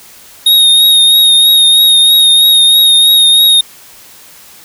square tone with vibrato, 3729 Hz, A#7, in tune, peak -4 dBFS, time 0.46-3.61 s, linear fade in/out 5 ms, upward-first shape triangle, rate 3.1 Hz, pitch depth 31 cents each way, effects white hiss -37 dBFS RMS until 4.64 s

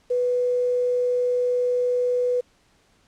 sine tone with quantisation, 493.9 Hz, B4, in tune, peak -19 dBFS, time 0.1-2.41 s, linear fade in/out 10 ms, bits 8, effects pink hiss -61 dBFS RMS until 3.07 s + low-pass 8000 Hz 12 dB/octave

